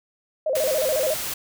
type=tone with vibrato; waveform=sine; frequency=571 Hz; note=D5; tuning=49 cents flat; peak=-20 dBFS; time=0.46-1.14 s; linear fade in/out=5 ms; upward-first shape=square; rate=14 Hz; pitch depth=150 cents each way
type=noise; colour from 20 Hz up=white; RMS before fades=-29 dBFS; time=0.55-1.34 s; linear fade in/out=5 ms
effects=none